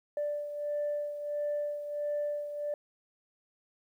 sine beating tone pair, 587.3 / 588.8 Hz, D5 / D5, 0 / +4 cents, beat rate 1.5 Hz, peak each -31 / -38 dBFS, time 0.17-2.74 s, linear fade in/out 2 ms, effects tanh soft clip ceiling -26 dBFS + 11-bit

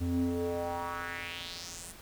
square tone with band-pass filter sweep, 86.4 Hz, F2, 18 cents flat, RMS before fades -35 dBFS, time 0-1.93 s, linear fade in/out 20 ms, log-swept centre 170 to 9900 Hz, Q 3, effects pink hiss -51 dBFS RMS until 2.01 s

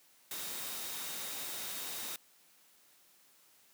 sine tone in noise, 3729 Hz, A#7, in tune, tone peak -50 dBFS, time 0.31-2.16 s, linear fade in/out 2 ms, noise white, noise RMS -41 dBFS, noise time 0.31-2.16 s, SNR -12 dB, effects white hiss -65 dBFS RMS until 3.73 s + high-pass 150 Hz 12 dB/octave

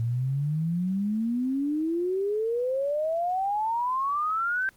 sine exponential sweep, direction up, 113.2 to 1575 Hz, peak -24 dBFS, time 0-4.69 s, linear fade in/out 0 ms, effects pink hiss -59 dBFS RMS until 4.76 s + Opus 32 kbps

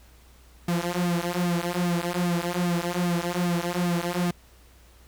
sawtooth tone with flanger, 174.61 Hz, F3, in tune, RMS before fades -26 dBFS, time 0.68-4.31 s, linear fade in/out 5 ms, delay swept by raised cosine 2 to 6.6 ms, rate 2.5 Hz, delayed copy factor -0.95, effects added 60 Hz sine -52 dBFS peak until 5.07 s + pink hiss -57 dBFS RMS until 5.07 s

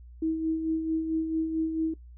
sine tone with tremolo, 320.8 Hz, E4, 47 cents flat, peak -23 dBFS, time 0.22-1.94 s, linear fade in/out 5 ms, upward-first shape sine, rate 4.5 Hz, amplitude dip 50%, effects noise-tail reverb RT60 0.1 s tail -18 dB re dry + added 60 Hz sine -45 dBFS peak until 2.17 s

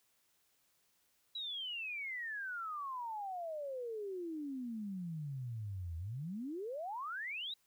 sine exponential two-way sweep, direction down then up, 3941 to 80 to 3941 Hz, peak -39 dBFS, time 1.35-7.54 s, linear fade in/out 5 ms, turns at 5.97 s, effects white hiss -75 dBFS RMS until 7.66 s

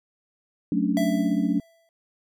sine chord, D major seventh, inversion first, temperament equal, 185 / 220 / 277.2 / 293.7 Hz, F#3 / A3 / C#4 / D4, 0 / 0 / 0 / 0 cents, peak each -26 dBFS, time 0.72-1.6 s, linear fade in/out 2 ms
square tone with exponential decay, 663 Hz, E5, 10 cents sharp, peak -25 dBFS, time 0.97-1.89 s, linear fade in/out 1 ms, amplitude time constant 200 ms
effects none

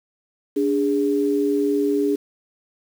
sine tone pair together, 290 / 410.1 Hz, D4 / G#4, -22 / -22 cents, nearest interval tritone, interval 600 cents, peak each -20 dBFS, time 0.56-2.16 s, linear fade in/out 10 ms, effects 7-bit

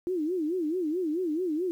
sine tone with vibrato, 334.6 Hz, E4, 26 cents sharp, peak -26 dBFS, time 0.07-1.71 s, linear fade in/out 0 ms, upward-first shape sine, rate 4.6 Hz, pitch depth 200 cents each way, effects 10-bit

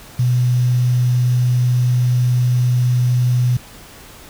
sine tone with quantisation, 124 Hz, B2, 7 cents sharp, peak -12 dBFS, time 0.19-3.57 s, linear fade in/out 5 ms, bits 6, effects pink hiss -40 dBFS RMS until 4.29 s

